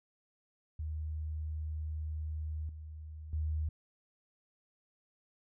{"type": "tone with level steps", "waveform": "sine", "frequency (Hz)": 77.5, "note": "D#2", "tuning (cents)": -6, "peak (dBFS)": [-35, -43, -31], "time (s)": [0.79, 3.69], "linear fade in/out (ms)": 5, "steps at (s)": [2.69, 3.33], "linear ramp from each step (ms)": 2, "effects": []}